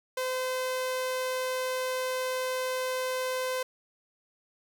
sawtooth tone, 513 Hz, C5, 34 cents flat, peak -25 dBFS, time 0.17-3.63 s, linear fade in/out 5 ms, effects none

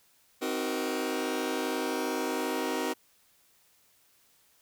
sawtooth chord, C half-diminished seventh, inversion none, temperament just, 261.6 / 314 / 376.7 / 470.9 Hz, C4 / Eb4 / Gb4 / Bb4, 0 / +16 / +31 / +18 cents, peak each -31 dBFS, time 0.41-2.94 s, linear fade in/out 20 ms, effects white hiss -65 dBFS RMS until 4.61 s

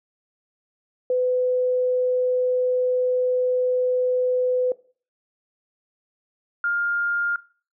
sine tone pair in turn, 503 / 1406.8 Hz, B4 / F6, +32 / +12 cents, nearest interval octave + tritone, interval 1780 cents, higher second, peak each -18 / -20 dBFS, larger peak first, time 1.1-4.72 / 6.64-7.36 s, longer first, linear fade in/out 2 ms, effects noise-tail reverb RT60 0.4 s tail -19 dB re dry

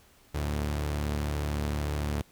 sawtooth tone pair together, 73.57 / 109.4 Hz, D2 / A2, +4 / -9 cents, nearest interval perfect fifth, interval 687 cents, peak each -25 / -33 dBFS, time 0.34-2.22 s, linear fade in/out 10 ms, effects pink hiss -60 dBFS RMS until 2.31 s

